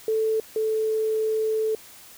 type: tone pair in turn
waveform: sine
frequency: 440 / 437.6 Hz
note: A4 / A4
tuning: 0 / -9 cents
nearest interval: unison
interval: 9 cents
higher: first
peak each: -20 / -21 dBFS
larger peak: first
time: 0.08-0.4 / 0.56-1.75 s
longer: second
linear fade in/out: 2 ms
effects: white hiss -47 dBFS RMS until 2.17 s